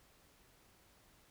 silence, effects pink hiss -67 dBFS RMS until 1.3 s

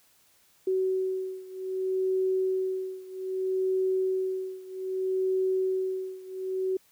sine beating tone pair, 376.2 / 376.83 Hz, F#4 / F#4, +29 / +32 cents, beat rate 0.63 Hz, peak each -28 / -30 dBFS, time 0.67-6.77 s, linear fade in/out 5 ms, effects white hiss -63 dBFS RMS until 6.91 s

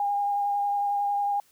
sine tone with vibrato, 811 Hz, G#5, 41 cents flat, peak -23 dBFS, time 0-1.4 s, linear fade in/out 2 ms, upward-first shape sine, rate 11 Hz, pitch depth 13 cents each way, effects white hiss -62 dBFS RMS until 1.51 s

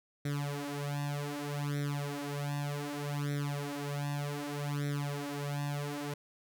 sawtooth tone with flanger, 144.2 Hz, D3, 31 cents flat, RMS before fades -36 dBFS, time 0.25-6.14 s, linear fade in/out 5 ms, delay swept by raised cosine 0.52 to 5.82 ms, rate 0.65 Hz, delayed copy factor +1, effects none

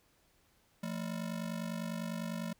square ring-modulated tone, 198.6 Hz, G3, 23 cents sharp, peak -34 dBFS, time 0.83-2.53 s, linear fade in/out 0 ms, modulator 25 Hz, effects pink hiss -70 dBFS RMS until 2.59 s

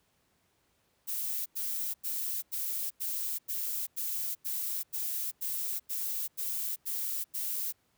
violet noise bursts, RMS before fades -34 dBFS, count 14, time 1.07-7.726 s, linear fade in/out 20 ms, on 390 ms, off 92 ms, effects pink hiss -72 dBFS RMS until 7.97 s + high-pass 60 Hz 12 dB/octave

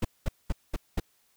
brown noise bursts, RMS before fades -26 dBFS, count 5, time 0.02-1 s, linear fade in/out 5 ms, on 28 ms, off 210 ms, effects white hiss -68 dBFS RMS until 1.36 s

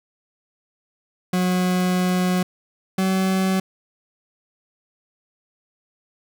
40% pulse tone pair in turn, 182.1 / 189.22 Hz, F#3 / F#3, -27 / +39 cents, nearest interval minor second, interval 66 cents, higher second, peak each -17 dBFS, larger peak neither, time 1.33-2.43 / 2.98-3.6 s, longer first, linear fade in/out 5 ms, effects none

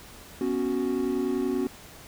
triangle chord, B suspended second, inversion none, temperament equal, 246.9 / 277.2 / 370 Hz, B3 / C#4 / F#4, 0 / 0 / 0 cents, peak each -28 / -27 / -26 dBFS, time 0.41-1.67 s, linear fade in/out 2 ms, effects pink hiss -47 dBFS RMS until 2.07 s

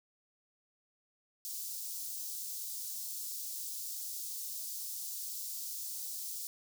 white high-pass noise, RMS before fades -41 dBFS, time 1.45-6.47 s, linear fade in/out 0 ms, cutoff 4700 Hz, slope 24 dB/octave, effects none

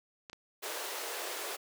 clicks, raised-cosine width 0.2 ms, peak -28 dBFS, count 2, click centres 0.298 / 0.331 s
pink high-pass noise, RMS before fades -39 dBFS, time 0.62-1.57 s, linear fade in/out 20 ms, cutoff 360 Hz, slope 48 dB/octave
effects none

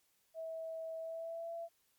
sine tone with pitch glide, 649 to 672.3 Hz, E5 to E5, -27 to +34 cents, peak -40 dBFS, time 0.34-1.69 s, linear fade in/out 50 ms, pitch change +61 cents, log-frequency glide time 0.98-1.54 s, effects white hiss -75 dBFS RMS until 1.98 s + MP3 96 kbps

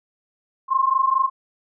sine tone pair together, 1050.4 / 1075 Hz, C6 / C6, +6 / +47 cents, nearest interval unison, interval 41 cents, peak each -19 dBFS, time 0.68-1.3 s, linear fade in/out 50 ms, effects none

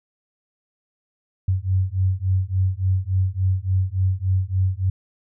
sine beating tone pair, 92.4 / 95.9 Hz, F#2 / G2, -2 / -37 cents, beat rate 3.5 Hz, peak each -21 dBFS, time 1.48-4.9 s, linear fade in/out 5 ms, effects none

